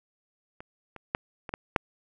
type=clicks; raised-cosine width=0.5 ms; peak=-27 / -27 / -10 / -22 / -16 / -6 dBFS; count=6; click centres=0.605 / 0.963 / 1.149 / 1.492 / 1.539 / 1.762 s; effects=none